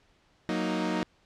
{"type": "chord", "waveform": "sawtooth", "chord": "D# minor", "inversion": "first", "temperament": "equal", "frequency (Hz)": [185, 233.1, 311.1], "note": ["F#3", "A#3", "D#4"], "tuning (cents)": [0, 0, 0], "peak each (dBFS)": [-28, -29, -27], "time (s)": [0.49, 1.03], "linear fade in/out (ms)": 0, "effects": ["pink hiss -65 dBFS RMS until 1.25 s", "low-pass 5000 Hz 12 dB/octave"]}